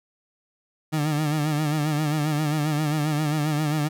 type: tone with vibrato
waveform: 30% pulse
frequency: 151.3 Hz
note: D#3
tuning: 48 cents flat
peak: -19 dBFS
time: 0.92-3.89 s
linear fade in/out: 20 ms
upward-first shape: sine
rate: 7.5 Hz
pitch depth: 66 cents each way
effects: none